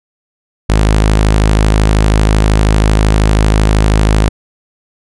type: tone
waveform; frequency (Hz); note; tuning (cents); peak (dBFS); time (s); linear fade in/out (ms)
sawtooth; 52.8; G#1; +29; -3; 0.69-4.29; 10
effects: resampled to 24000 Hz